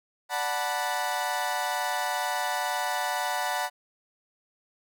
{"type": "chord", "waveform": "30% pulse", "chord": "B minor seventh", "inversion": "first", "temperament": "equal with one note detuned", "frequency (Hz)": [587.3, 740, 880, 982.1], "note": ["D5", "F#5", "A5", "B5"], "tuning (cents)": [0, 0, 0, -10], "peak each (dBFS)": [-34, -28, -30, -30], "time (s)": [0.29, 3.7], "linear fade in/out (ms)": 50, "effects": []}